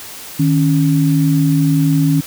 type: tone pair together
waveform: sine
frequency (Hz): 155.56 / 277.2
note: D#3 / C#4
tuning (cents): 0 / 0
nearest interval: minor seventh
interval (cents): 1000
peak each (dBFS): -12 / -14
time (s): 0.39-2.21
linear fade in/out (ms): 10
effects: white hiss -32 dBFS RMS until 2.26 s